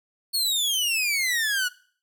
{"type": "exponential sweep", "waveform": "sawtooth", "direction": "down", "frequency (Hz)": [4435, 1437], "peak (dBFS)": -19, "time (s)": [0.33, 1.69], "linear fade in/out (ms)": 20, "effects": ["noise-tail reverb RT60 0.5 s tail -21 dB re dry"]}